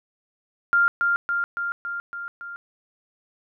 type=tone with echo; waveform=sine; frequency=1396.9 Hz; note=F6; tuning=in tune; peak=-15 dBFS; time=0.73-0.88 s; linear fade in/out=0 ms; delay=280 ms; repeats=6; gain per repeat=-3 dB; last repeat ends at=2.56 s; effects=none